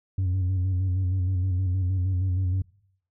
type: tone with vibrato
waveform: sine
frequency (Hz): 92.5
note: F#2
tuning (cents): 0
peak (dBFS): -19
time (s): 0.18-2.62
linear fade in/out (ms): 5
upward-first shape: square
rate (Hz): 6.4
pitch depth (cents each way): 43
effects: noise-tail reverb RT60 0.7 s tail -25 dB re dry + tanh soft clip ceiling -21 dBFS